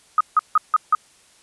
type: tone bursts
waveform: sine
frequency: 1255 Hz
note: D#6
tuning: 15 cents sharp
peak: -11 dBFS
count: 5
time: 0.18-0.95 s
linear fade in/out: 2 ms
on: 26 ms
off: 160 ms
effects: white hiss -54 dBFS RMS until 1.42 s + resampled to 24000 Hz